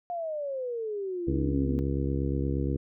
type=exponential sweep; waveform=sine; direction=down; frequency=713 to 241.7 Hz; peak=-30 dBFS; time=0.1-1.79 s; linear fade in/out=0 ms
type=harmonic tone; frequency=68.5 Hz; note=C#2; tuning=20 cents flat; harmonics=1 / 2 / 3 / 4 / 5 / 6 / 7; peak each=-30 / -31 / -38 / -33 / -35 / -39 / -39 dBFS; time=1.27-2.77 s; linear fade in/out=10 ms
effects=none